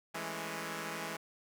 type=chord; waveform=5% pulse; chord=A major seventh; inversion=second; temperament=equal; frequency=164.81 / 207.7 / 220 / 277.2 Hz; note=E3 / G#3 / A3 / C#4; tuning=0 / 0 / 0 / 0 cents; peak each=-30 / -31 / -36 / -36 dBFS; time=0.14-1.17 s; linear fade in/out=10 ms; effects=none